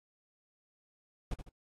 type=noise with echo; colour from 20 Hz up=brown; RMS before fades=-33 dBFS; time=1.31-1.34 s; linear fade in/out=5 ms; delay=76 ms; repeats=2; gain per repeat=-9 dB; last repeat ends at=1.492 s; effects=AAC 32 kbps